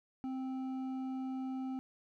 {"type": "tone with hard clipping", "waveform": "sine", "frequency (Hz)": 261.6, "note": "C4", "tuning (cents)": 0, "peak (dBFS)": -38, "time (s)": [0.24, 1.79], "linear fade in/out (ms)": 0, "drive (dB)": 7, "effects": []}